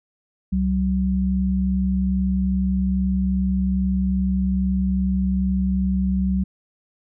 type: tone pair together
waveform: sine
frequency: 66.96 / 189.4 Hz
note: C2 / F#3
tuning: +41 / +41 cents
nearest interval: octave + tritone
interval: 1800 cents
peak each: -23 / -19 dBFS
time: 0.52-6.44 s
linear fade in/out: 10 ms
effects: none